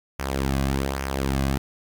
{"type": "tone with flanger", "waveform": "sawtooth", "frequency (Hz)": 67.7, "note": "C#2", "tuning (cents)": -40, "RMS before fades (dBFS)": -25, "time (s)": [0.19, 1.58], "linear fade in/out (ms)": 5, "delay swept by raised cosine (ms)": [0.24, 2.24], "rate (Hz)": 1.2, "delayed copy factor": -0.6, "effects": ["9-bit"]}